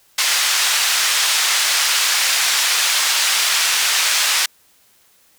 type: band-pass noise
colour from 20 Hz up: white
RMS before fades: -17 dBFS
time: 0.18-4.46 s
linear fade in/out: 5 ms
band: 1200 to 6300 Hz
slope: 12 dB/octave
effects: white hiss -55 dBFS RMS until 5.38 s